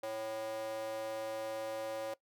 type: tone with high-pass filter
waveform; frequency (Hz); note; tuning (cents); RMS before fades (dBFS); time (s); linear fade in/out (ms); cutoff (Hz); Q
square; 110.3; A2; +5; -39; 0.03-2.14; 5; 550; 4.3
effects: noise-tail reverb RT60 0.1 s tail -19 dB re dry